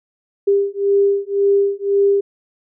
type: beating tone pair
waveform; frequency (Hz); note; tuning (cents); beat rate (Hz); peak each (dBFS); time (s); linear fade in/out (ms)
sine; 398.4 / 400.3; G4 / G4; +28 / +36; 1.9; -16; 0.47-2.21; 10
effects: none